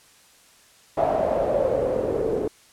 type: noise with low-pass filter sweep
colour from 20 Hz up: white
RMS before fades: -23 dBFS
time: 0.97-2.48 s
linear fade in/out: 5 ms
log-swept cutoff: 700 to 420 Hz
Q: 7.1
effects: white hiss -54 dBFS RMS until 2.72 s + low-pass 10000 Hz 12 dB/octave